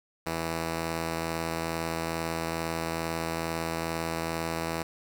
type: tone pair together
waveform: 5% pulse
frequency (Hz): 82.3 / 164.6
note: E2 / E3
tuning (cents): -2 / -2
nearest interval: octave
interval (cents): 1200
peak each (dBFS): -22 / -24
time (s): 0.26-4.83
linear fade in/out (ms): 5
effects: none